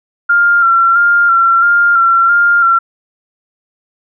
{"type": "tone with vibrato", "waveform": "sine", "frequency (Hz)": 1382, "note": "F6", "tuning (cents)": -19, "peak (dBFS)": -6, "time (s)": [0.29, 2.79], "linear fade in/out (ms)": 10, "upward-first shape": "square", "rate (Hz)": 1.5, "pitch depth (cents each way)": 26, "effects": []}